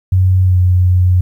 sine tone with pitch glide, 93 to 90.72 Hz, F#2 to F#2, +9 to -34 cents, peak -7 dBFS, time 0.12-1.21 s, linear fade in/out 5 ms, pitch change -43 cents, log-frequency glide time 0.44-0.56 s, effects 8-bit

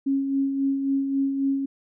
sine tone with tremolo, 273.6 Hz, C#4, 23 cents flat, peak -19 dBFS, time 0.06-1.66 s, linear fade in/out 10 ms, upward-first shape sine, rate 3.7 Hz, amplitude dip 45%, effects none

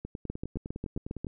two click trains, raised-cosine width 3 ms, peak -21 / -24 dBFS, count 8 / 13, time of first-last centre 0.3-1.246 / 0.05-1.268 s, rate 7.4 / 9.85 Hz, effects none

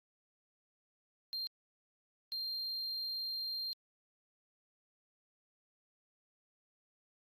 sine tone bursts at uneven times, 4186 Hz, C8, in tune, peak -34 dBFS, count 2, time 1.33-1.47 / 2.32-3.73 s, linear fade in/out 0 ms, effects tanh soft clip ceiling -36 dBFS + Opus 48 kbps

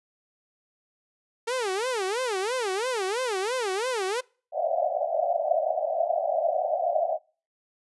sawtooth tone with vibrato, 440 Hz, A4, in tune, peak -22 dBFS, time 1.47-4.21 s, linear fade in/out 10 ms, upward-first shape sine, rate 3 Hz, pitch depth 290 cents each way
pink band-pass noise, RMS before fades -26 dBFS, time 4.52-7.19 s, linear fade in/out 50 ms, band 590 to 730 Hz, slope 96 dB/octave
effects noise-tail reverb RT60 0.4 s tail -26 dB re dry + resampled to 24000 Hz

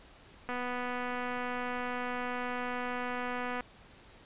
click train, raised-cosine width 0.5 ms, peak -22 dBFS, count 771, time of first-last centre 0.49-3.607 s, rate 247 Hz, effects pink hiss -56 dBFS RMS until 4.25 s + resampled to 8000 Hz

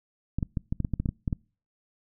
clicks, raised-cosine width 5 ms, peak -15 dBFS, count 12, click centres 0.386 / 0.428 / 0.572 / 0.725 / 0.803 / 0.848 / 0.937 / 1 / 1.058 / 1.09 / 1.278 / 1.328 s, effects noise-tail reverb RT60 0.4 s tail -26 dB re dry

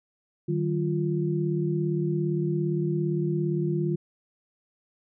sine tone cluster, 153.2 / 190.7 / 348.7 Hz, D#3 / G3 / F4, -27 / -47 / -3 cents, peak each -26 / -31 / -28 dBFS, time 0.48-3.96 s, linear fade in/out 10 ms, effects none

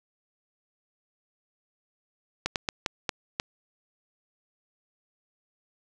slowing click train, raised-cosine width 0.2 ms, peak -9 dBFS, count 6, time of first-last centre 2.46-3.399 s, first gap 98 ms, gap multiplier 1.33, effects none

